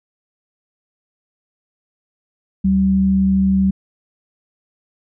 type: tone pair together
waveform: sine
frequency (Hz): 73.42 / 192.2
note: D2 / G3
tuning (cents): 0 / -34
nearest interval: octave + perfect fourth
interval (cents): 1666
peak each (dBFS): -23 / -12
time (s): 2.64-3.71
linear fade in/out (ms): 10
effects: none